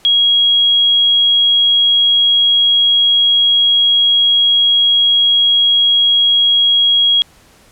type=tone; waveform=sine; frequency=3300 Hz; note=G#7; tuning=12 cents flat; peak=-8 dBFS; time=0.05-7.22 s; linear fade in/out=0 ms; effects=pink hiss -47 dBFS RMS until 7.71 s + low-pass 12000 Hz 12 dB/octave